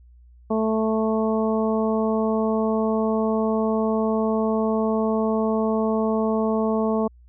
harmonic tone, 220 Hz, A3, in tune, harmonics 1 / 2 / 3 / 4 / 5, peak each -22 / -24 / -27 / -32 / -32 dBFS, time 0.5-7.08 s, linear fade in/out 10 ms, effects added 60 Hz sine -47 dBFS peak until 7.28 s

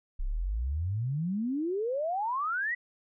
sine exponential sweep, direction up, 30 to 2000 Hz, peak -28 dBFS, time 0.19-2.75 s, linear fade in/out 10 ms, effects none

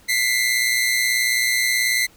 sawtooth tone pair together, 1993.5 / 2112 Hz, B6 / C7, +16 / +16 cents, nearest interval minor second, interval 100 cents, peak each -17 dBFS, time 0.08-2.07 s, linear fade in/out 20 ms, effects pink hiss -52 dBFS RMS until 2.16 s

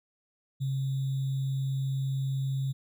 sine tone with sample-and-hold, 134.7 Hz, C#3, 49 cents flat, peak -27 dBFS, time 0.6-2.73 s, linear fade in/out 20 ms, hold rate 3675 Hz, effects none

